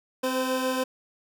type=tone pair together; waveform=25% pulse; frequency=260 / 513 Hz; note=C4 / C5; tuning=-11 / -34 cents; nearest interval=octave; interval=1177 cents; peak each=-24 dBFS; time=0.23-0.84 s; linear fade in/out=10 ms; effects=none